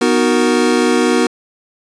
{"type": "chord", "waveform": "square", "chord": "B major seventh", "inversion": "none", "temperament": "equal", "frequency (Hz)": [246.9, 311.1, 370, 466.2], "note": ["B3", "D#4", "F#4", "A#4"], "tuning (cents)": [0, 0, 0, 0], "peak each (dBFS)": [-16, -19, -17, -18], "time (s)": [0.01, 1.27], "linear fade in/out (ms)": 5, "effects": ["resampled to 22050 Hz", "7-bit"]}